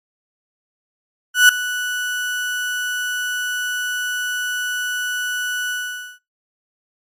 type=tone with ADSR envelope; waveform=35% pulse; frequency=1480 Hz; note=F#6; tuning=in tune; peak=-3 dBFS; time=1.34-6.19 s; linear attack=150 ms; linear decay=3 ms; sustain=-16 dB; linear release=490 ms; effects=noise-tail reverb RT60 0.2 s tail -21 dB re dry + MP3 64 kbps